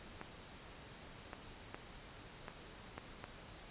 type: clicks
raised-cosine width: 0.5 ms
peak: -29 dBFS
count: 6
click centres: 0.214 / 1.332 / 1.745 / 2.482 / 2.98 / 3.241 s
effects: pink hiss -54 dBFS RMS until 3.7 s + resampled to 8000 Hz